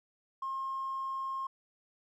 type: tone with tanh clipping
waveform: triangle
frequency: 1070 Hz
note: C6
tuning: 38 cents sharp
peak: -33 dBFS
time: 0.42-1.47 s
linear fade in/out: 5 ms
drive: 1 dB
effects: none